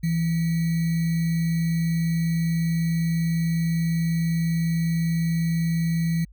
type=tone with sample-and-hold; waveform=sine; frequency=165.4 Hz; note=E3; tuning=6 cents sharp; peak=-20 dBFS; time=0.03-6.25 s; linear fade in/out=10 ms; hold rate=2100 Hz; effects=added 50 Hz sine -46 dBFS peak until 6.32 s